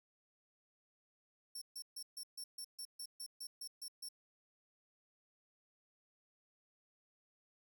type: tone bursts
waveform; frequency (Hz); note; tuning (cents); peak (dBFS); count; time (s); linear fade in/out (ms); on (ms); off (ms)
20% pulse; 5440; F8; -46; -39; 13; 1.55-4.088; 5; 66; 140
effects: none